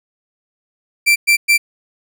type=tone bursts; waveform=40% pulse; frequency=2349 Hz; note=D7; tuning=in tune; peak=-8 dBFS; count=3; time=1.06-1.58 s; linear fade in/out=20 ms; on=100 ms; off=110 ms; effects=none